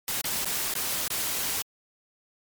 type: noise with dropouts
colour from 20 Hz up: white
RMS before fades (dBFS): -29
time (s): 0.08-1.62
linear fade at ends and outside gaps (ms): 1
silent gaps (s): 0.213-0.242 / 0.447-0.455 / 0.739-0.752 / 1.08-1.103
effects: MP3 96 kbps